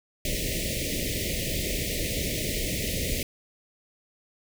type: band-stop noise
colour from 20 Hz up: pink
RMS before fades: -29 dBFS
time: 0.25-3.23 s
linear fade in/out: 2 ms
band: 640 to 1900 Hz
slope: 96 dB/octave
effects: none